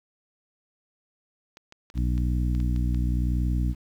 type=clicks; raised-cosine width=0.2 ms; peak=-28 dBFS; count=9; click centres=1.571 / 1.724 / 1.901 / 1.977 / 2.179 / 2.55 / 2.602 / 2.762 / 2.946 s
type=harmonic tone; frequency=60.9 Hz; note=B1; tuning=24 cents flat; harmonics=1 / 2 / 3 / 4 / 5; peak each=-23 / -29 / -33 / -35 / -37 dBFS; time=1.94-3.75 s; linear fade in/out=50 ms
effects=9-bit